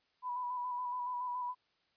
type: tone with vibrato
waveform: sine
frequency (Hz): 987.8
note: B5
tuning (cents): 0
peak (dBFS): -35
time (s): 0.22-1.55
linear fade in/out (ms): 50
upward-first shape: square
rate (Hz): 7.1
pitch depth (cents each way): 24
effects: white hiss -75 dBFS RMS until 1.96 s + resampled to 11025 Hz